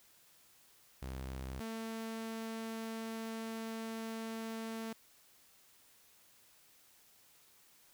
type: tone pair in turn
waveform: sawtooth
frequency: 65.41 / 224.4 Hz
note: C2 / A3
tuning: 0 / +34 cents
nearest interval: octave + major sixth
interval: 2134 cents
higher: second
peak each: -37 / -36 dBFS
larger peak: second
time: 1.02-1.6 / 1.6-4.93 s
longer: second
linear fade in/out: 5 ms
effects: white hiss -65 dBFS RMS until 7.93 s